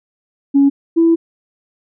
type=tone pair in turn; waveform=sine; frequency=278.8 / 331.6 Hz; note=C#4 / E4; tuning=+10 / +10 cents; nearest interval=minor third; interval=300 cents; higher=second; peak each=-6 / -7 dBFS; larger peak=first; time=0.54-0.7 / 0.96-1.16 s; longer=second; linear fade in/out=20 ms; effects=tanh soft clip ceiling -3 dBFS